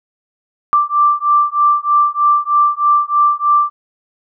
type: beating tone pair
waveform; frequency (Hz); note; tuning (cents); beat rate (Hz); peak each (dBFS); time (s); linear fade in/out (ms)
sine; 1174.7 / 1177.9; D6 / D6; 0 / +5; 3.2; -13; 0.73-3.7; 0
effects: none